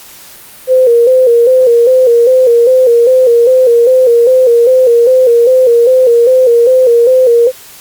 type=tone with vibrato; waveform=sine; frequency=492 Hz; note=B4; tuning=7 cents flat; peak=-3 dBFS; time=0.67-7.52 s; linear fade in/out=50 ms; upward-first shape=square; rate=2.5 Hz; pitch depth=78 cents each way; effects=white hiss -34 dBFS RMS until 7.8 s + Opus 48 kbps